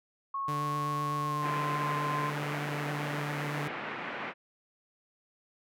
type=tone with pitch glide; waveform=sine; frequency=1097 to 1040.2 Hz; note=C#6 to C6; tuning=-18 to -10 cents; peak=-31 dBFS; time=0.34-2.3 s; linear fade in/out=5 ms; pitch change=-92 cents; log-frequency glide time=1.19-1.49 s
type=tone with vibrato; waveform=sawtooth; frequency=146.83 Hz; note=D3; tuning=in tune; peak=-30 dBFS; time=0.48-3.68 s; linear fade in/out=5 ms; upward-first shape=sine; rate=7.9 Hz; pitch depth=10 cents each way
type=band-pass noise; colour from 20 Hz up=white; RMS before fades=-38 dBFS; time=1.41-4.34 s; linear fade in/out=50 ms; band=140 to 2200 Hz; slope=24 dB/octave
effects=none